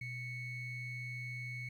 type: ring-modulated tone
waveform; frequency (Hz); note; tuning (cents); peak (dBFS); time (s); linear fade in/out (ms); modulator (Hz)
triangle; 1046.5; C6; 0; -35; 0.01-1.69; 5; 1170
effects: 12-bit